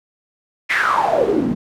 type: noise with band-pass filter sweep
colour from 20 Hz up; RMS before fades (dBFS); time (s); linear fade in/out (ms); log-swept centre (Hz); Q
pink; -17; 0.69-1.55; 20; 2200 to 200; 8.1
effects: none